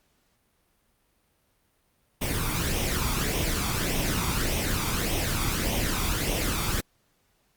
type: noise with flanger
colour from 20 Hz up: pink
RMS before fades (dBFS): -27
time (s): 2.21-6.81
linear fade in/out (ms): 10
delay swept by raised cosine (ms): 0.33 to 0.88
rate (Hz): 1.7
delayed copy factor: +0.55
effects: pink hiss -69 dBFS RMS until 7.56 s + Opus 48 kbps